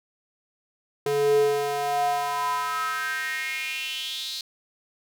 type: tone with high-pass filter sweep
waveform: square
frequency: 143.1 Hz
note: D3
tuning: 45 cents flat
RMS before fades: -26 dBFS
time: 1.06-4.41 s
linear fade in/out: 2 ms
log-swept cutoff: 340 to 4200 Hz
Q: 5.7
effects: none

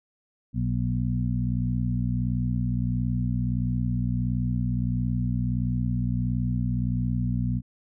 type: harmonic tone with a mistuned harmonic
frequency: 61.5 Hz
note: B1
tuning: 7 cents flat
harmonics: 1 / 2 / 3 / 4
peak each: -30 / -26 / -30 / -31 dBFS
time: 0.53-7.62 s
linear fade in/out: 50 ms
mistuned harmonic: 4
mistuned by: -28 cents
effects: none

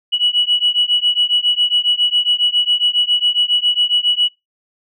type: beating tone pair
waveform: sine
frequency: 2931 / 2938.3 Hz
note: F#7 / F#7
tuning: -17 / -13 cents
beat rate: 7.3 Hz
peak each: -15 dBFS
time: 0.12-4.29 s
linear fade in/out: 20 ms
effects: noise-tail reverb RT60 0.2 s tail -25 dB re dry + tanh soft clip ceiling -5 dBFS

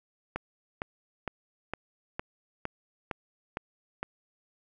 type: click train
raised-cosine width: 0.5 ms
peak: -17 dBFS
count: 9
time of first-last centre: 0.36-4.03 s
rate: 2.18 Hz
effects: none

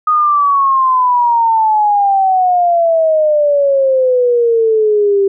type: exponential sweep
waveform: sine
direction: down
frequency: 1245 to 390 Hz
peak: -8 dBFS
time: 0.07-5.28 s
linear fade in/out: 5 ms
effects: none

